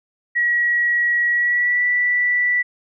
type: tone with pitch glide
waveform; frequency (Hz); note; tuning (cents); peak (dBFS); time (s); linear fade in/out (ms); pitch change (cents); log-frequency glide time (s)
sine; 1916 to 1964.2; A#6 to B6; +47 to -10; -15; 0.35-2.63; 20; +43; 1.3-1.84
effects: none